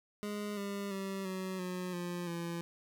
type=tone with pitch steps; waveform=25% pulse; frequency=207.2 / 200.5 / 194 / 187.71 / 181.63 / 175.75 / 170.06 Hz; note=G#3 / G3 / G3 / F#3 / F#3 / F3 / F3; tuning=-4 / +39 / -18 / +25 / -32 / +11 / -46 cents; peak=-33 dBFS; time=0.23-2.61 s; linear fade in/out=0 ms; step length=340 ms; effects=none